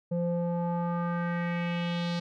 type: tone with low-pass filter sweep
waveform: square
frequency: 172.5 Hz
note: F3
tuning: 21 cents flat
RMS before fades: -30 dBFS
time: 0.11-2.2 s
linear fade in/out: 10 ms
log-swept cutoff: 450 to 4500 Hz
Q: 2.7
effects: none